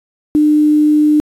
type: tone with quantisation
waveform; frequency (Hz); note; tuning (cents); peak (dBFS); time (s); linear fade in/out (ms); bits
sine; 301.1; D4; +43; -7; 0.35-1.2; 0; 6
effects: resampled to 32000 Hz